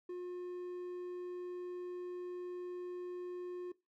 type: tone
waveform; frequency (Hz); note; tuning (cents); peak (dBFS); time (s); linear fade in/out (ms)
triangle; 357.9; F4; +42; -38; 0.09-3.72; 5
effects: noise-tail reverb RT60 0.2 s tail -18 dB re dry